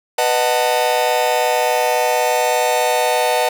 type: chord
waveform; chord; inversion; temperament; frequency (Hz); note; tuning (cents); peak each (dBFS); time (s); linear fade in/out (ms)
45% pulse; B dominant seventh; none; just; 493.9 / 617.4 / 740.8 / 889; B4 / D#5 / F#5 / A5; 0 / -14 / +2 / +18; -20; 0.18-3.49; 5
effects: none